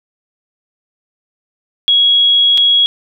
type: tone with dropouts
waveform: sine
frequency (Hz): 3322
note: G#7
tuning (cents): 0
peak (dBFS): -7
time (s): 1.88-2.86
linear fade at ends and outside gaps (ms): 0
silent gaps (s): 2.575-2.579
effects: none